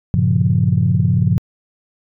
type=chord; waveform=sine; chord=G half-diminished seventh; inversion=none; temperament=equal; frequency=98 / 116.54 / 138.59 / 174.61 Hz; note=G2 / Bb2 / Db3 / F3; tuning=0 / 0 / 0 / 0 cents; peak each=-17 dBFS; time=0.14-1.38 s; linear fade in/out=0 ms; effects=tanh soft clip ceiling -2 dBFS